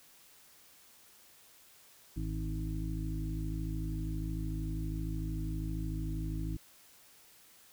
harmonic tone with a mistuned harmonic, 52.9 Hz, G#1, 33 cents sharp, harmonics 1 / 2 / 3 / 5 / 6, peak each -36 / -41 / -40 / -45 / -43 dBFS, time 2.16-6.57 s, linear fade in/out 10 ms, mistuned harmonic 1, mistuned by -46 cents, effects white hiss -60 dBFS RMS until 7.72 s

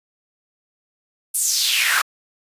pink noise with high-pass filter sweep, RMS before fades -19 dBFS, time 1.34-2.02 s, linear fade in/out 10 ms, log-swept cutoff 10000 to 1200 Hz, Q 3.6, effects resampled to 32000 Hz

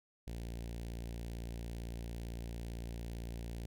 sawtooth tone with notch filter, 57.8 Hz, A#1, 14 cents flat, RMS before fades -43 dBFS, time 0.27-3.66 s, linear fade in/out 5 ms, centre 1200 Hz, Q 0.75, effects none

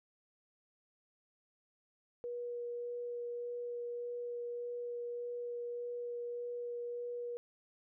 sine tone with vibrato, 480.8 Hz, B4, 46 cents flat, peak -38 dBFS, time 2.24-7.37 s, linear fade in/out 0 ms, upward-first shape sine, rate 1.7 Hz, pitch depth 8 cents each way, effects none

